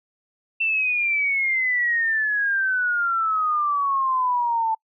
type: exponential sweep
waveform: sine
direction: down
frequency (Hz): 2694 to 880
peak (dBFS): -19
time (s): 0.6-4.75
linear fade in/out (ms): 10
effects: noise-tail reverb RT60 0.1 s tail -26 dB re dry